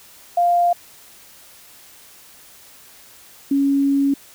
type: tone pair in turn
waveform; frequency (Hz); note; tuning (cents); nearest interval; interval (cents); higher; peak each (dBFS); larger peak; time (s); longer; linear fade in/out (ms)
sine; 698.5 / 278.1; F5 / C#4; 0 / +6; octave + major third; 1594; first; -13 / -14; first; 0.37-0.73 / 3.51-4.14; second; 5
effects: white hiss -46 dBFS RMS until 4.34 s